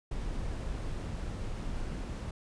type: noise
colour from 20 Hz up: brown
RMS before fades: -36 dBFS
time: 0.11-2.31 s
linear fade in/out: 5 ms
effects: resampled to 22050 Hz